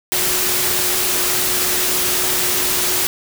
sine tone in noise, 364.3 Hz, F#4, 27 cents flat, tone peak -29 dBFS, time 0.12-3.07 s, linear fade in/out 0 ms, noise white, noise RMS -18 dBFS, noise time 0.12-3.07 s, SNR -14 dB, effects none

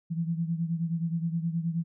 sine beating tone pair, 164.81 / 174.31 Hz, E3 / F3, 0 / -3 cents, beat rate 9.5 Hz, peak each -28 / -33 dBFS, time 0.1-1.84 s, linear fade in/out 20 ms, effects none

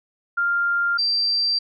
sine tone pair in turn, 1396.9 / 4699 Hz, F6 / D8, 0 / 0 cents, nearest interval octave + major sixth, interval 2100 cents, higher second, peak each -18 / -18 dBFS, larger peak neither, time 0.37-0.98 / 0.98-1.59 s, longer neither, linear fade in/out 10 ms, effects none

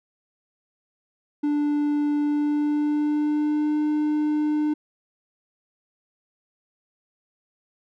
triangle tone with pitch glide, 293.7 to 301.3 Hz, D4 to D4, 0 to +44 cents, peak -18 dBFS, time 1.43-4.74 s, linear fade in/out 10 ms, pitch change +44 cents, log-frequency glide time 2.2-3.8 s, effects none

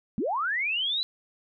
sine linear sweep, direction up, 174.61 to 4037 Hz, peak -25 dBFS, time 0.18-1.03 s, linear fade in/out 0 ms, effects none

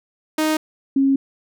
sawtooth / sine tone pair in turn, 311.1 / 272.1 Hz, D#4 / C#4, 0 / -32 cents, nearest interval major second, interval 232 cents, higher first, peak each -13 dBFS, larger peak neither, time 0.38-0.57 / 0.96-1.16 s, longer second, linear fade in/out 5 ms, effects none

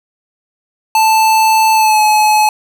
square tone with pitch glide, 880 to 854 Hz, A5 to G#5, 0 to +48 cents, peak -8 dBFS, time 0.95-2.49 s, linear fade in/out 2 ms, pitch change -52 cents, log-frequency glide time 1.74-2.01 s, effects none

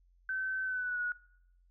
sine tone with pitch glide, 1534 to 1458 Hz, G6 to F#6, -38 to -26 cents, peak -32 dBFS, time 0.29-1.12 s, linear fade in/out 2 ms, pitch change -88 cents, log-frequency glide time 0.63-1.01 s, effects noise-tail reverb RT60 0.7 s tail -20 dB re dry + added 44 Hz sine -63 dBFS peak until 1.7 s

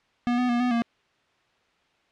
square tone with pitch steps, 242 / 248.6 / 239.4 / 247.9 / 233.8 Hz, B3 / B3 / A#3 / B3 / A#3, -35 / +12 / +46 / +7 / +5 cents, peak -22 dBFS, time 0.27-0.82 s, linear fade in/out 0 ms, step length 110 ms, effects white hiss -65 dBFS RMS until 2.11 s + low-pass 3000 Hz 12 dB/octave

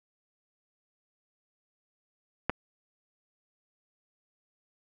clicks, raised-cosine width 0.5 ms, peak -10 / -24 dBFS, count 2, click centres 2.496 / 2.5 s, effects none

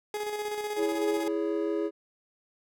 30% pulse tone with tremolo, 418.9 Hz, G#4, 15 cents sharp, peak -27 dBFS, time 0.14-1.28 s, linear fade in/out 2 ms, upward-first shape square, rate 16 Hz, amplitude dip 40%
triangle chord, C# minor, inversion first, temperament equal with one note detuned, 329.6 / 415.3 / 561.1 Hz, E4 / G#4 / C#5, 0 / 0 / +21 cents, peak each -28 / -28 / -34 dBFS, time 0.76-1.91 s, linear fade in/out 50 ms
effects none

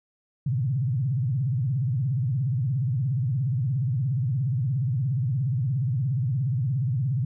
sine tone with vibrato, 128.4 Hz, C3, 32 cents flat, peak -22 dBFS, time 0.46-7.25 s, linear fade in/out 5 ms, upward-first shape sine, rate 17 Hz, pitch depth 260 cents each way, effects none

